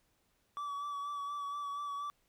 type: tone with vibrato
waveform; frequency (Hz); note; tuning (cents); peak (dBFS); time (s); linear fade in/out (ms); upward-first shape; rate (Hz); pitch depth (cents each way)
triangle; 1147; D6; -41; -35; 0.57-2.1; 0; sine; 4.2; 27
effects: pink hiss -75 dBFS RMS until 2.28 s